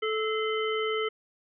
harmonic tone with a mistuned harmonic, 436.4 Hz, A4, 14 cents flat, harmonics 1 / 3 / 5 / 7, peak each -28 / -33 / -35 / -36 dBFS, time 0.02-1.09 s, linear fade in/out 10 ms, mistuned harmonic 5, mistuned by -96 cents, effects none

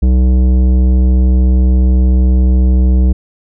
sine tone with tanh clipping, 63.1 Hz, B1, 38 cents sharp, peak -8 dBFS, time 0.02-3.13 s, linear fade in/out 10 ms, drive 13 dB, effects none

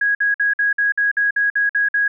sine tone bursts, 1654 Hz, G#6, 8 cents flat, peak -14 dBFS, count 11, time 0.01-2.08 s, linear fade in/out 5 ms, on 140 ms, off 53 ms, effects none

